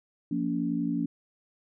sine chord, Bb minor, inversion second, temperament equal with one note detuned, 174.61 / 233.1 / 284.5 Hz, F3 / Bb3 / Db4, 0 / 0 / +45 cents, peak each -32 / -31 / -29 dBFS, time 0.31-1.06 s, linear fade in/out 5 ms, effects none

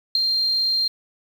sine tone with ADSR envelope, 4186 Hz, C8, in tune, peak -11 dBFS, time 0.15-0.88 s, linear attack 4 ms, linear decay 4 ms, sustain -7 dB, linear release 7 ms, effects 7-bit

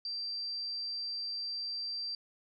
sine tone, 4699 Hz, D8, in tune, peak -35 dBFS, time 0.05-2.15 s, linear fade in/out 2 ms, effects none

